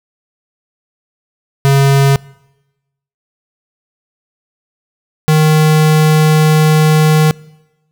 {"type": "tone pair in turn", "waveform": "square", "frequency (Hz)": [138.1, 155.01], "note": ["C#3", "D#3"], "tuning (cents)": [-6, -6], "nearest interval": "major second", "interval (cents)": 200, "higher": "second", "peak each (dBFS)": -7, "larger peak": "neither", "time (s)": [[1.65, 2.16], [5.28, 7.31]], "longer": "second", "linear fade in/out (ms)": 0, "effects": ["noise-tail reverb RT60 1.0 s tail -24 dB re dry"]}